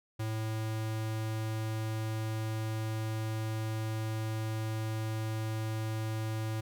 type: tone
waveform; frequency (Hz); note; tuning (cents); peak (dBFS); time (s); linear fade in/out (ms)
square; 110; A2; 0; -33; 0.19-6.61; 10
effects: none